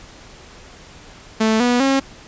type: tone with pitch steps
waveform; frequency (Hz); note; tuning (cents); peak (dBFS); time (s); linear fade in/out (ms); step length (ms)
sawtooth; 220 / 244.1 / 270.9; A3 / B3 / C#4; 0 / -20 / -40; -10; 1.4-2; 10; 200
effects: pink hiss -42 dBFS RMS until 2.27 s + resampled to 16000 Hz